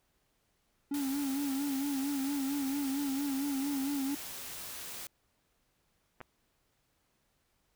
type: tone with vibrato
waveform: triangle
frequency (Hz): 277.2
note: C#4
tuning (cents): 0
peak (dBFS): -29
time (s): 0.91-4.15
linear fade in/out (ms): 5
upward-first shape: sine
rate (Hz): 4.4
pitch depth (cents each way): 70
type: noise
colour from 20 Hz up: white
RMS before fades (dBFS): -43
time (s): 0.94-5.07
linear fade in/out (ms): 2
type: clicks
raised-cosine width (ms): 0.5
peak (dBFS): -32 / -29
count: 2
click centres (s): 6.205 / 6.213
effects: pink hiss -75 dBFS RMS until 7.75 s